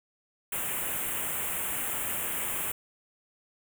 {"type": "band-stop noise", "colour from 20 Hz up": "white", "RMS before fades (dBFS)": -32, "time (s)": [0.52, 2.72], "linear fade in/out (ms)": 5, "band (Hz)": [3100, 7600], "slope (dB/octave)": 48, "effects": []}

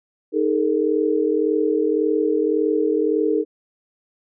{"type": "chord", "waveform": "sine", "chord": "D# suspended fourth", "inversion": "none", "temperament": "equal with one note detuned", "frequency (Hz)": [311.1, 415.3, 457.1], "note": ["D#4", "G#4", "A#4"], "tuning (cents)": [0, 0, -34], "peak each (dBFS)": -21, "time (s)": [0.32, 3.45], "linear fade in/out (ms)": 50, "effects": []}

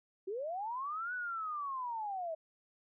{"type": "linear two-way sweep", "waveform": "sine", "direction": "up then down", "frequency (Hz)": [360.7, 1500, 624], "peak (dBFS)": -36, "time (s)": [0.27, 2.35], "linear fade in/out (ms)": 10, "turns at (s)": 1.14, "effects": []}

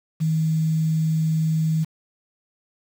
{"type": "tone with quantisation", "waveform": "sine", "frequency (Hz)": 158.7, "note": "D#3", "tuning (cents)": 35, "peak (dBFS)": -18, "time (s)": [0.2, 1.85], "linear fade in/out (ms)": 20, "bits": 7, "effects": []}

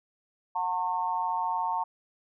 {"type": "tone with amplitude modulation", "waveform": "sine", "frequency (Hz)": 907, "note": "A#5", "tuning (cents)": -48, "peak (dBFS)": -22, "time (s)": [0.55, 1.84], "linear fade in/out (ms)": 10, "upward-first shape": "sine", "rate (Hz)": 177, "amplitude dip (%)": 95, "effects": []}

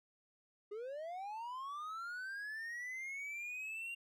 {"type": "linear sweep", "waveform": "triangle", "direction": "up", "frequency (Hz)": [399.9, 2786], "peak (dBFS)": -40, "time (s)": [0.71, 3.95], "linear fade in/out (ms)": 10, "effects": []}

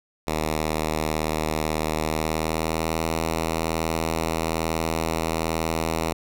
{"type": "tone with pitch glide", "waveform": "5% pulse", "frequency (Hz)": [78.1, 81.13], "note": ["D#2", "E2"], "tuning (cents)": [7, -27], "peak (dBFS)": -12, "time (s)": [0.27, 6.13], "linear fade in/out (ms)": 5, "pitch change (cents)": 66, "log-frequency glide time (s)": [1.96, 3.01], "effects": []}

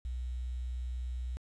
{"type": "tone with quantisation", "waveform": "sine", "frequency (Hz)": 61.9, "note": "B1", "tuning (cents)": 5, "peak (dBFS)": -34, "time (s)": [0.05, 1.37], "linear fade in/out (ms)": 0, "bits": 10, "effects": ["resampled to 24000 Hz"]}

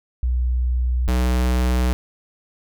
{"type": "tone pair in turn", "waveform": ["sine", "square"], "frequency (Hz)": [61.74, 62.17], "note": ["B1", "B1"], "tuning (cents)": [0, 12], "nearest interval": "unison", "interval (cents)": 12, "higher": "second", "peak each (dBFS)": -17, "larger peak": "neither", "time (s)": [[0.23, 1.08], [1.08, 1.93]], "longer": "neither", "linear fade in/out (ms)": 0, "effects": []}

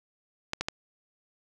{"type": "clicks", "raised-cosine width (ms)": 0.2, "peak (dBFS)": -12, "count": 3, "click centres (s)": [0.534, 0.61, 0.685], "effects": []}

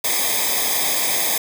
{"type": "noise with comb filter", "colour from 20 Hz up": "white", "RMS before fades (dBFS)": -20, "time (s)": [0.04, 1.38], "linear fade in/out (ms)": 5, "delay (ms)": 0.7, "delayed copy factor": -0.95, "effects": []}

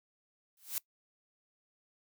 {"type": "noise with exponential growth", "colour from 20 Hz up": "blue", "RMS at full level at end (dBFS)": -31, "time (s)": [0.57, 0.78], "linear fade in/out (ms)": 1, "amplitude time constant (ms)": 44, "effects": ["noise-tail reverb RT60 0.1 s tail -22 dB re dry"]}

